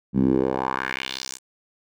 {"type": "tone with band-pass filter sweep", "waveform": "10% pulse", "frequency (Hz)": 65.41, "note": "C2", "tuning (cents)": 0, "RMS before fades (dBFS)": -24, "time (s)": [0.13, 1.39], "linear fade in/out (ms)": 50, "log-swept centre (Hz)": [180, 8200], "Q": 2.5, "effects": []}